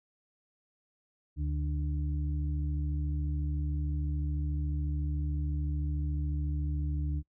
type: harmonic tone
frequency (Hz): 73.8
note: D2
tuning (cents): +9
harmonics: 1 / 2 / 4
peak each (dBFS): -30 / -36 / -42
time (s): 1.36-7.23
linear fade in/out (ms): 50
effects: noise-tail reverb RT60 0.1 s tail -25 dB re dry